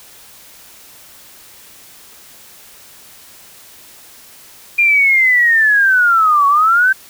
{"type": "linear two-way sweep", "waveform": "sine", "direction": "down then up", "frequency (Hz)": [2417, 1108.7, 1571], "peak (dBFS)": -8, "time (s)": [4.78, 6.93], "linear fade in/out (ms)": 10, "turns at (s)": 6.47, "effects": ["white hiss -41 dBFS RMS until 7.09 s"]}